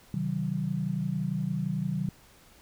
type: chord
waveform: sine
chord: C diminished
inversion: none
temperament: just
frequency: 130.81 / 156.98 / 188.37 Hz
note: C3 / Eb3 / Gb3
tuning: 0 / +16 / +31 cents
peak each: -34 / -31 / -31 dBFS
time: 0.14-2.09 s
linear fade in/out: 2 ms
effects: pink hiss -57 dBFS RMS until 2.61 s